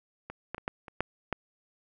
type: clicks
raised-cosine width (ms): 0.5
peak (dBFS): -24 / -19 / -25 / -16 / -29 / -12 / -14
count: 7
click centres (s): 0.3 / 0.546 / 0.581 / 0.679 / 0.882 / 1.006 / 1.327
effects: none